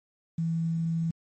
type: tone with quantisation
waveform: sine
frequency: 164.81 Hz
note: E3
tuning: in tune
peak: -25 dBFS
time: 0.38-1.11 s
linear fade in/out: 5 ms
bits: 9
effects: MP3 32 kbps